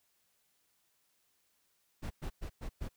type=noise bursts; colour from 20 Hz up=brown; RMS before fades=-38 dBFS; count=5; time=2.02-2.89 s; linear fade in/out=20 ms; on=86 ms; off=110 ms; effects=white hiss -75 dBFS RMS until 2.96 s